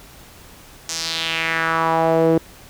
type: tone with band-pass filter sweep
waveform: sawtooth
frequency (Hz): 163.4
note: E3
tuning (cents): -15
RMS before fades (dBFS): -19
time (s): 0.89-2.38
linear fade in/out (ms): 2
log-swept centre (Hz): 6400 to 390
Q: 2.7
effects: pink hiss -44 dBFS RMS until 2.69 s

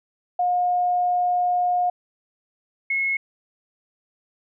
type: tone pair in turn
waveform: sine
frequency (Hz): 716 / 2176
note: F5 / C#7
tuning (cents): +43 / -33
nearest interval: octave + perfect fifth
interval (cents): 1924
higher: second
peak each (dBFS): -18 / -20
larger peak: first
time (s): 0.39-1.9 / 2.9-3.17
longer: first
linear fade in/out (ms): 5
effects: none

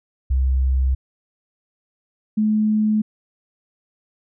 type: tone pair in turn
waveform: sine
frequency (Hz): 65.41 / 214.4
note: C2 / A3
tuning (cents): 0 / -45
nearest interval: octave + major sixth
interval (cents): 2055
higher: second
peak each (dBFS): -15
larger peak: neither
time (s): 0.3-0.95 / 2.37-3.02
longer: neither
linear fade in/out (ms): 10
effects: none

